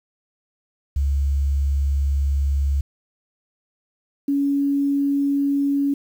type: tone pair in turn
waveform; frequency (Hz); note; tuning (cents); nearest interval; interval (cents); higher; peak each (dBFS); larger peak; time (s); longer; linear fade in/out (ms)
sine; 70 / 280.9; C#2 / C#4; +18 / +23; 2 octaves; 2405; second; -17; neither; 0.96-2.81 / 4.28-5.94; first; 5
effects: 8-bit